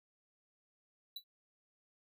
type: tone with exponential decay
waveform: square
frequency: 3951 Hz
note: B7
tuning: in tune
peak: -39 dBFS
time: 1.16-1.24 s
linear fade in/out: 5 ms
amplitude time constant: 16 ms
effects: none